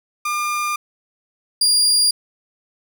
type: tone pair in turn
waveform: 30% pulse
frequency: 1203 / 4812 Hz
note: D6 / D8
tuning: +41 / +41 cents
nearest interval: 2 octaves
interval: 2400 cents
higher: second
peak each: -17 / -10 dBFS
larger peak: second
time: 0.25-0.76 / 1.61-2.11 s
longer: first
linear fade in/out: 5 ms
effects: none